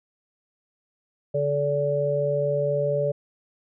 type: harmonic tone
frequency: 144.3 Hz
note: D3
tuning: 30 cents flat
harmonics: 1 / 3 / 4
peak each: -28 / -27 / -23 dBFS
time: 1.34-3.12 s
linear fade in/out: 10 ms
effects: none